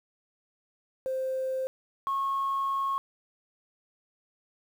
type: tone pair in turn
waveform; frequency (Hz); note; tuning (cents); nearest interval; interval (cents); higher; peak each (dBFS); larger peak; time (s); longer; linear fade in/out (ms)
sine; 523.3 / 1092.3; C5 / C#6; 0 / -26; octave + minor second; 1274; second; -27 / -25; second; 1.06-1.67 / 2.07-2.98; second; 0
effects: tanh soft clip ceiling -22 dBFS + 9-bit